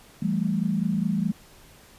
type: tone cluster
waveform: sine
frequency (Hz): 168.2 / 197.9 / 222.8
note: E3 / G3 / A3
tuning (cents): +35 / +17 / +22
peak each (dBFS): -27 / -25 / -28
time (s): 0.22-1.32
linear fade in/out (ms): 5
effects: pink hiss -52 dBFS RMS until 1.98 s + resampled to 32000 Hz